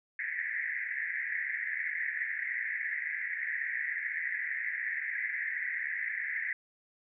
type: band-pass noise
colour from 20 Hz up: white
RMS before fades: -35 dBFS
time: 0.19-6.53 s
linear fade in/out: 2 ms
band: 1700 to 2100 Hz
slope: 96 dB/octave
effects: none